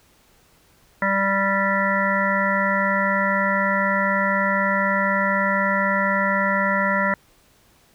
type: harmonic tone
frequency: 196 Hz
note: G3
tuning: in tune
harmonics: 1 / 3 / 5 / 7 / 9 / 10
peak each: -25 / -25 / -25 / -25 / -25 / -25 dBFS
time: 1.02-7.14 s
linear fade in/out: 2 ms
effects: pink hiss -57 dBFS RMS until 7.94 s